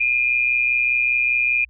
sine tone pair together, 2417 / 2542 Hz, D7 / D#7, +49 / +36 cents, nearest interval minor second, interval 87 cents, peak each -17 / -23 dBFS, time 0-1.65 s, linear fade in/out 10 ms, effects added 60 Hz sine -47 dBFS peak until 1.69 s

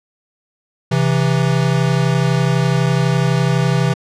square tone pair together, 132.82 / 164.81 Hz, C3 / E3, +26 / 0 cents, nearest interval major third, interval 374 cents, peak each -16 / -17 dBFS, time 0.91-3.94 s, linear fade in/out 10 ms, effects low-pass 7000 Hz 12 dB/octave

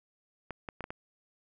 clicks, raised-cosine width 0.5 ms, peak -23 dBFS, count 5, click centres 0.507 / 0.688 / 0.807 / 0.841 / 0.905 s, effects none

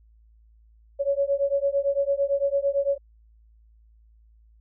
sine beating tone pair, 554.4 / 563.3 Hz, C#5 / C#5, 0 / +28 cents, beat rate 8.9 Hz, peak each -24 dBFS, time 0.99-2.98 s, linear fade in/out 20 ms, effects added 55 Hz sine -53 dBFS peak until 4.6 s

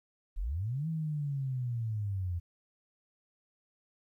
sine linear two-way sweep, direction up then down, 31.84 to 163.7 to 84.2 Hz, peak -31 dBFS, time 0.36-2.4 s, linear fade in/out 20 ms, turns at 0.88 s, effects 12-bit

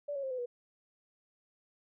sine tone with pitch steps, 579 / 554.1 / 530.3 / 507.6 / 485.8 Hz, D5 / C#5 / C5 / B4 / B4, -25 / -1 / +23 / +47 / -29 cents, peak -34 dBFS, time 0.08-0.46 s, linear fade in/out 10 ms, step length 76 ms, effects none

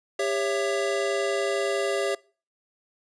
square chord, C# diminished, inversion second, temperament just, 399.1 / 554.4 / 665.2 Hz, G4 / C#5 / E5, +31 / 0 / +16 cents, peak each -28 / -29 / -31 dBFS, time 0.19-2.15 s, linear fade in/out 5 ms, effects noise-tail reverb RT60 0.4 s tail -24 dB re dry + resampled to 22050 Hz

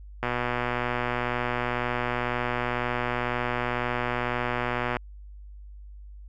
click train, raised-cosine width 0.5 ms, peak -12 dBFS, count 579, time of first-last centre 0.23-4.968 s, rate 122 Hz, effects added 50 Hz sine -41 dBFS peak until 6.28 s

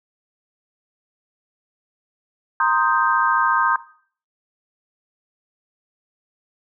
sine chord, C minor seventh, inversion third, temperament equal, 932.3 / 1046.5 / 1244.5 / 1568 Hz, Bb5 / C6 / Eb6 / G6, 0 / 0 / 0 / 0 cents, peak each -21 dBFS, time 2.6-3.76 s, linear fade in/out 2 ms, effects noise-tail reverb RT60 0.5 s tail -17 dB re dry

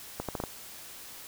accelerating click train, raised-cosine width 1 ms, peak -18 dBFS, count 5, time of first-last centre 0.2-0.438 s, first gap 87 ms, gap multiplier 0.75, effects white hiss -46 dBFS RMS until 1.27 s

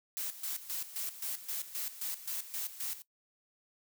blue noise with tremolo, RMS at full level -37 dBFS, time 0.17-3.02 s, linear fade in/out 0 ms, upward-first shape square, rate 3.8 Hz, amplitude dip 75%, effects noise-tail reverb RT60 0.1 s tail -18 dB re dry

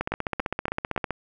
two click trains, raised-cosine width 0.5 ms, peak -12 / -11 dBFS, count 4 / 18, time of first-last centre 0.12-0.963 / 0.01-1.107 s, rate 3.56 / 15.5 Hz, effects none

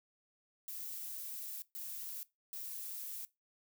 violet noise bursts at uneven times, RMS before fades -44 dBFS, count 3, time 0.68-1.62 / 1.75-2.23 / 2.53-3.25 s, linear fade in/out 0 ms, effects noise-tail reverb RT60 0.2 s tail -19 dB re dry

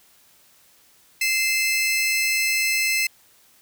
sawtooth tone pair together, 2080 / 2624 Hz, C7 / E7, -11 / -9 cents, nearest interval major third, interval 402 cents, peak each -19 dBFS, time 1.21-3.07 s, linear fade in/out 5 ms, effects white hiss -56 dBFS RMS until 3.61 s

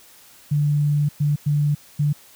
sine tone bursts at uneven times, 146.83 Hz, D3, in tune, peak -16 dBFS, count 4, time 0.51-1.09 / 1.2-1.36 / 1.46-1.75 / 1.99-2.13 s, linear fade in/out 10 ms, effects white hiss -49 dBFS RMS until 2.35 s

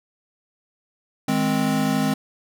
square chord, Ab major, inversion second, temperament equal with one note detuned, 156.92 / 207.7 / 261.6 Hz, Eb3 / Ab3 / C4, +15 / 0 / 0 cents, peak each -27 / -24 / -23 dBFS, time 1.28-2.14 s, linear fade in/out 5 ms, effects none

